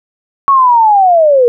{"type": "linear sweep", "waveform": "sine", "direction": "down", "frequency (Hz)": [1121, 466.2], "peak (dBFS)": -4, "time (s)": [0.48, 1.48], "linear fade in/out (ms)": 0, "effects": []}